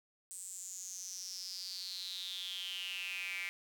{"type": "tone with high-pass filter sweep", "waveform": "square", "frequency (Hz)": 92.5, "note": "F#2", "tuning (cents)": 0, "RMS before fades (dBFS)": -43, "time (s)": [0.31, 3.49], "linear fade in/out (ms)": 0, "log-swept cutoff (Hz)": [8300, 2200], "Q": 8.5, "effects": []}